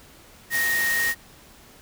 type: tone in noise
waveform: sine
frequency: 1864.7 Hz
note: A#6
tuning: in tune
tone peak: -21 dBFS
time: 0.5-1.15 s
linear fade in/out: 50 ms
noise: white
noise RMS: -29 dBFS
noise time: 0.5-1.15 s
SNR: +5 dB
effects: pink hiss -50 dBFS RMS until 1.81 s